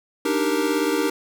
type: chord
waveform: square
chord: Eb major seventh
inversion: third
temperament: equal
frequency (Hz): 293.7 / 311.1 / 392 / 466.2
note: D4 / Eb4 / G4 / Bb4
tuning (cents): 0 / 0 / 0 / 0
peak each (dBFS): -26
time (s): 0.25-1.1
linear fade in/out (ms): 5
effects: none